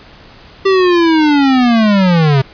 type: linear sweep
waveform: square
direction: down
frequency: 392 to 130.81 Hz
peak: -8 dBFS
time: 0.65-2.42 s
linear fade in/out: 10 ms
effects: pink hiss -39 dBFS RMS until 2.53 s + resampled to 11025 Hz